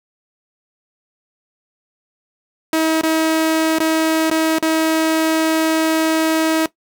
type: tone with dropouts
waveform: sawtooth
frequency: 319.7 Hz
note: D#4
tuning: 47 cents sharp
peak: -10 dBFS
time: 2.73-6.66 s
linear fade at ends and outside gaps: 2 ms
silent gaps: 3.012-3.034 / 3.786-3.802 / 4.3-4.312 / 4.585-4.625 s
effects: noise-tail reverb RT60 0.1 s tail -17 dB re dry